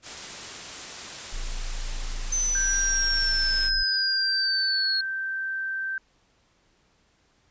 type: noise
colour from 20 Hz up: white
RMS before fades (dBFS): -37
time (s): 0.02-3.71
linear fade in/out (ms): 50
type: tone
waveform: triangle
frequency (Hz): 28.23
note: A0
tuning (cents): +45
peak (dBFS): -26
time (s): 1.32-3.84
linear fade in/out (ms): 20
type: exponential sweep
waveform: sine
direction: down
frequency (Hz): 6160 to 4292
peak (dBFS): -23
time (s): 2.32-5.01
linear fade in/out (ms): 5
type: tone with pitch glide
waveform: sine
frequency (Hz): 1574 to 1559.5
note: G6 to G6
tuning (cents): +7 to -9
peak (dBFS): -27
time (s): 2.55-5.98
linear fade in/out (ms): 2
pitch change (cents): -16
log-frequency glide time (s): 3.16-4.31
effects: pink hiss -65 dBFS RMS until 7.5 s + resampled to 16000 Hz